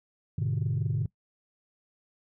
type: chord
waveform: sine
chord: G# diminished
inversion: none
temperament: just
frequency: 103.83 / 124.59 / 149.51 Hz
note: G#2 / B2 / D3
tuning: 0 / +16 / +31 cents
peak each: -29 dBFS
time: 0.38-1.06 s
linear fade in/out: 5 ms
effects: noise-tail reverb RT60 0.1 s tail -21 dB re dry + tanh soft clip ceiling -21 dBFS